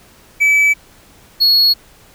triangle tone pair in turn, 2299 / 4340 Hz, D7 / C#8, -37 / -37 cents, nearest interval major seventh, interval 1100 cents, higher second, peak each -7 dBFS, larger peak neither, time 0.4-0.74 / 1.4-1.74 s, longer neither, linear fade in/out 20 ms, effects pink hiss -46 dBFS RMS until 2.14 s

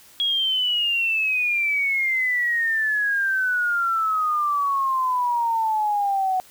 sine exponential sweep, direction down, 3322 to 740 Hz, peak -19 dBFS, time 0.2-6.4 s, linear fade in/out 0 ms, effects white hiss -50 dBFS RMS until 6.5 s

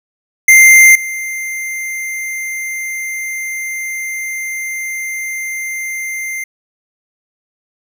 square tone with level steps, 2093 Hz, C7, in tune, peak -3 / -20 dBFS, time 0.48-6.44 s, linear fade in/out 5 ms, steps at 0.95 s, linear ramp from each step 5 ms, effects none

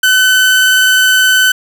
30% pulse tone with vibrato, 1515 Hz, F#6, 40 cents sharp, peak -4 dBFS, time 0.03-1.52 s, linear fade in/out 5 ms, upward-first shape triangle, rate 19 Hz, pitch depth 11 cents each way, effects none

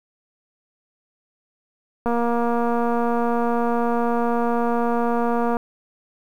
click train, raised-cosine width 1 ms, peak -10 dBFS, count 829, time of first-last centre 2.06-5.568 s, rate 236 Hz, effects 8-bit

